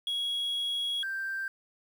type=tone pair in turn; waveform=sine; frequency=3322 / 1572.3 Hz; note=G#7 / G6; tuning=0 / +5 cents; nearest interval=octave + minor second; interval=1295 cents; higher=first; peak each=-26 / -30 dBFS; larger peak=first; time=0.07-1.03 / 1.03-1.48 s; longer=first; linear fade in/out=2 ms; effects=tanh soft clip ceiling -28 dBFS + 9-bit